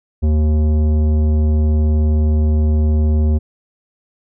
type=tone with tanh clipping; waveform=sine; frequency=76.6 Hz; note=D#2; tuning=27 cents flat; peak=-13 dBFS; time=0.22-3.39 s; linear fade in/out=20 ms; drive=13 dB; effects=none